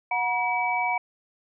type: tone cluster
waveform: sine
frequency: 731 / 955 / 2288 Hz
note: F#5 / A#5 / D7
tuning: -21 / +42 / -46 cents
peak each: -27 dBFS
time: 0.11-0.98 s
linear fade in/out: 5 ms
effects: none